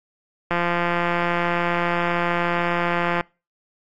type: click train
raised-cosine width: 0.5 ms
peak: -7 dBFS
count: 468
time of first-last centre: 0.51-3.209 s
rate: 173 Hz
effects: noise-tail reverb RT60 0.3 s tail -25 dB re dry + AAC 64 kbps